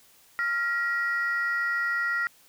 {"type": "tone pair together", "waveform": "sine", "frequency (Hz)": [1392.9, 1906], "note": ["F6", "A#6"], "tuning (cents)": [-5, 38], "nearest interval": "perfect fourth", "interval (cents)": 543, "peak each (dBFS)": -26, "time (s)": [0.39, 2.27], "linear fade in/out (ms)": 0, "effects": ["tanh soft clip ceiling -19 dBFS", "white hiss -58 dBFS RMS until 2.48 s"]}